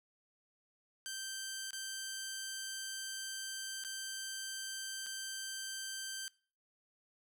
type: tone with dropouts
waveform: 10% pulse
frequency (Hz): 1562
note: G6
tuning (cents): -7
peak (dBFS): -32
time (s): 1.06-6.28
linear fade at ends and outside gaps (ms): 0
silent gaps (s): 1.707-1.731 / 3.838-3.848 / 5.062-5.067
effects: noise-tail reverb RT60 0.4 s tail -22 dB re dry